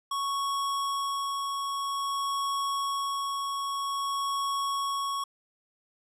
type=tone with tremolo; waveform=square; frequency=1108.7 Hz; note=C#6; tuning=in tune; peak=-28 dBFS; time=0.11-5.24 s; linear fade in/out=5 ms; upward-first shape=sine; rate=0.51 Hz; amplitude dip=25%; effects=low-pass 12000 Hz 12 dB/octave